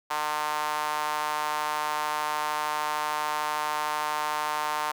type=tone with high-pass filter; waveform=sawtooth; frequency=151.1 Hz; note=D3; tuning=50 cents sharp; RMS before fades=-29 dBFS; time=0.1-4.92 s; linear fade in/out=10 ms; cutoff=950 Hz; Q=3.3; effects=none